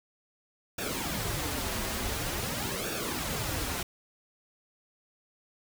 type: noise with flanger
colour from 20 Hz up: pink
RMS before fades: -33 dBFS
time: 0.78-3.83 s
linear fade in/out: 5 ms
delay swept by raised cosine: 0.97 to 6.87 ms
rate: 0.47 Hz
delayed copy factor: -0.7
effects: none